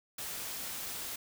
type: noise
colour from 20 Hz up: white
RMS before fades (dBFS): -40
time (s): 0.18-1.16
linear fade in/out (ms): 5
effects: none